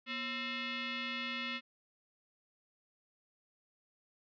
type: tone with frequency modulation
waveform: sine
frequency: 241.9 Hz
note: B3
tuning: 36 cents flat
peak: -36 dBFS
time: 0.06-1.61 s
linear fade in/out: 50 ms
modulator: 788 Hz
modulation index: 4.2
effects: none